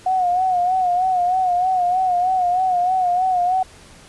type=tone with vibrato; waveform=sine; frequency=730 Hz; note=F#5; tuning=24 cents flat; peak=-15 dBFS; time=0.06-3.63 s; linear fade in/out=5 ms; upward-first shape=sine; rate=3.2 Hz; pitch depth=58 cents each way; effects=pink hiss -45 dBFS RMS until 4.08 s + resampled to 24000 Hz